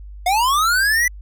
square linear sweep, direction up, 698.5 to 2000 Hz, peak -15 dBFS, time 0.26-1.08 s, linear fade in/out 5 ms, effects added 50 Hz sine -33 dBFS peak until 1.21 s

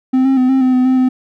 triangle tone with pitch steps, 259.4 / 267.3 / 254.6 / 265.1 / 256.5 / 253.4 / 259 / 256.1 Hz, C4 / C4 / C4 / C4 / C4 / B3 / C4 / C4, -15 / +37 / -47 / +23 / -34 / +45 / -17 / -37 cents, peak -7 dBFS, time 0.13-1.09 s, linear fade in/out 10 ms, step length 120 ms, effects none

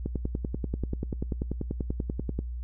click train, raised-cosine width 3 ms, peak -17 dBFS, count 25, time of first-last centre 0.06-2.39 s, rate 10.3 Hz, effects noise-tail reverb RT60 0.2 s tail -26 dB re dry + added 60 Hz sine -32 dBFS peak until 2.63 s

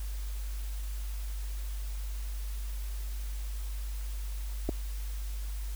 clicks, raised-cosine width 2 ms, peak -18 dBFS, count 2, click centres 4.69 / 4.693 s, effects added 50 Hz sine -33 dBFS peak until 5.75 s + white hiss -50 dBFS RMS until 5.75 s

